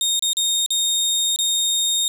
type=tone with dropouts; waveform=25% pulse; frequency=3693 Hz; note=A#7; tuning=17 cents flat; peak=-14 dBFS; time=0.01-2.08 s; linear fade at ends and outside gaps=1 ms; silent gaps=0.194-0.224 / 0.332-0.369 / 0.662-0.705 / 1.361-1.388 s; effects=8-bit